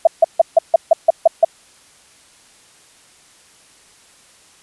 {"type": "tone bursts", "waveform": "sine", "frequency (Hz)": 659.3, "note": "E5", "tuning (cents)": 0, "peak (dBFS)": -4, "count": 9, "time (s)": [0.05, 1.448], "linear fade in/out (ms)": 5, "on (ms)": 22, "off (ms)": 150, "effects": ["white hiss -49 dBFS RMS until 4.62 s", "resampled to 24000 Hz"]}